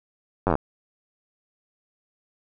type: slowing click train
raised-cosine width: 1 ms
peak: -7 dBFS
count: 8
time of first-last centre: 0.47-0.554 s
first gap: 10 ms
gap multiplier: 1.06
effects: none